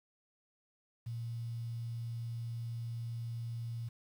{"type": "tone with quantisation", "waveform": "sine", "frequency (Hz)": 116.54, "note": "A#2", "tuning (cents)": 0, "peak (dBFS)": -37, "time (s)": [1.06, 3.89], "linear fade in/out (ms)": 10, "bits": 10, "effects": []}